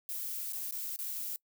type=noise with dropouts; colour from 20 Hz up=violet; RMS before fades=-38 dBFS; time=0.09-1.36 s; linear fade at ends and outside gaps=0 ms; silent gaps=0.524-0.532 / 0.71-0.723 / 0.961-0.989 s; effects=noise-tail reverb RT60 0.1 s tail -24 dB re dry